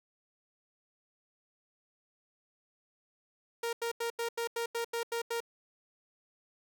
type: tone bursts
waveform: sawtooth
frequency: 466.2 Hz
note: A#4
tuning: in tune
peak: -28 dBFS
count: 10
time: 3.63-5.404 s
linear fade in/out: 5 ms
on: 100 ms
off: 86 ms
effects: none